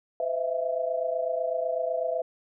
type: tone cluster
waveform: sine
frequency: 508 / 645 / 673 Hz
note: B4 / E5 / E5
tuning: +49 / -38 / +36 cents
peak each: -30 dBFS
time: 0.2-2.22 s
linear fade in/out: 2 ms
effects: none